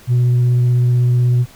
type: tone with vibrato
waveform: sine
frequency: 122.9 Hz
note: B2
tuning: 8 cents flat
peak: -8 dBFS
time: 0.07-1.46 s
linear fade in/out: 50 ms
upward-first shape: sine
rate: 16 Hz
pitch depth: 9 cents each way
effects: tanh soft clip ceiling -9 dBFS + pink hiss -44 dBFS RMS until 1.55 s